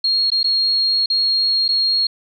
sine tone with dropouts, 4274 Hz, C8, 36 cents sharp, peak -14 dBFS, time 0.04-2.07 s, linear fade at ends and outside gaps 5 ms, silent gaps 0.303-0.317 / 0.431-0.442 / 1.06-1.1 / 1.681-1.688 s, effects none

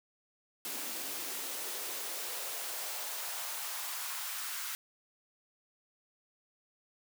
white noise with high-pass filter sweep, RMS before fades -39 dBFS, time 0.65-4.75 s, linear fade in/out 0 ms, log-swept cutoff 240 to 1300 Hz, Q 1.6, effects none

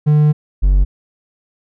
triangle tone pair in turn, 150.1 / 47.48 Hz, D3 / F#1, +38 / +45 cents, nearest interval octave + minor sixth, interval 1993 cents, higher first, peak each -6 dBFS, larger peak neither, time 0.06-0.33 / 0.62-0.85 s, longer first, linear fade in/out 20 ms, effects none

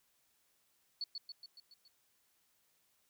sine tone with echo, 4435 Hz, C#8, in tune, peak -36 dBFS, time 1.01-1.04 s, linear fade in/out 2 ms, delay 140 ms, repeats 6, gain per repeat -4 dB, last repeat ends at 1.88 s, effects white hiss -75 dBFS RMS until 3.09 s

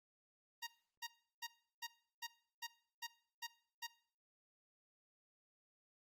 10% pulse tone bursts, 936 Hz, A#5, 7 cents sharp, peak -35 dBFS, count 9, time 0.62-3.87 s, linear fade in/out 10 ms, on 50 ms, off 350 ms, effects noise-tail reverb RT60 0.5 s tail -18 dB re dry + Opus 32 kbps

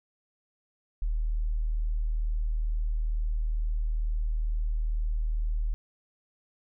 sine tone, 38.89 Hz, D#1, in tune, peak -25 dBFS, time 1.02-5.74 s, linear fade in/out 0 ms, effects none

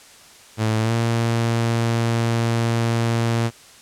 sawtooth tone with pitch glide, 110 to 115.8 Hz, A2 to A#2, 0 to -11 cents, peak -14 dBFS, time 0.57-3.51 s, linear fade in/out 50 ms, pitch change +89 cents, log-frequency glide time 0.79-0.93 s, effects white hiss -46 dBFS RMS until 3.81 s + low-pass 9000 Hz 12 dB/octave

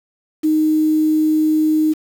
sine tone with quantisation, 310 Hz, D#4, 6 cents flat, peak -12 dBFS, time 0.43-1.94 s, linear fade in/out 20 ms, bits 6, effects none

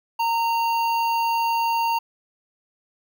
square tone with notch filter, 923 Hz, A#5, 17 cents flat, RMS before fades -22 dBFS, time 0.19-1.99 s, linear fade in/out 10 ms, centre 8300 Hz, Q 0.6, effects none

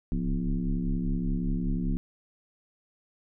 sine tone with frequency modulation, 103.83 Hz, G#2, in tune, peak -25 dBFS, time 0.12-1.97 s, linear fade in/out 0 ms, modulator 70.9 Hz, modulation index 2.3, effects none

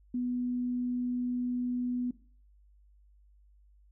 sine tone, 246.9 Hz, B3, in tune, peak -29 dBFS, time 0.14-2.11 s, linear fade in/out 5 ms, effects noise-tail reverb RT60 0.4 s tail -17 dB re dry + added 50 Hz sine -58 dBFS peak until 3.91 s

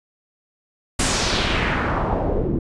pink noise with low-pass filter sweep, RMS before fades -21 dBFS, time 0.99-2.59 s, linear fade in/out 5 ms, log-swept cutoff 9300 to 310 Hz, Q 1.9, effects resampled to 24000 Hz

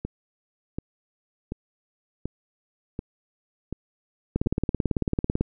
two click trains, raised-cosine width 3 ms, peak -10 / -17 dBFS, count 20 / 7, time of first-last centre 4.36-5.41 / 0.05-4.462 s, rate 18.1 / 1.36 Hz, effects none

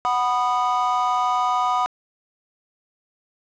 triangle chord, B major, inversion second, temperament just, 740.8 / 987.8 / 1234.7 Hz, F#5 / B5 / D#6, +2 / 0 / -14 cents, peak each -21 dBFS, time 0.05-1.86 s, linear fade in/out 0 ms, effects resampled to 16000 Hz + 7-bit

